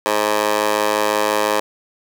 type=tone with high-pass filter; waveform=15% pulse; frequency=105.7 Hz; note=G#2; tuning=31 cents sharp; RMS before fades=-18 dBFS; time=0.06-1.6 s; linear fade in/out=0 ms; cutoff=630 Hz; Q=2.9; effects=none